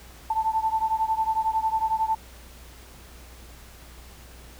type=beating tone pair; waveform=sine; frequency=880 / 891 Hz; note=A5 / A5; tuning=0 / +22 cents; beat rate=11 Hz; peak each=-24 / -26 dBFS; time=0.3-2.15 s; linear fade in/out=5 ms; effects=added 60 Hz sine -46 dBFS peak until 4.59 s + pink hiss -49 dBFS RMS until 4.59 s